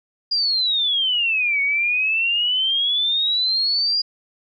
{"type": "exponential two-way sweep", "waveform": "sine", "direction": "down then up", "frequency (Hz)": [4871, 2217, 4871], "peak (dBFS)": -17, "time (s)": [0.31, 4.02], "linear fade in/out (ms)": 10, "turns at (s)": 1.61, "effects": []}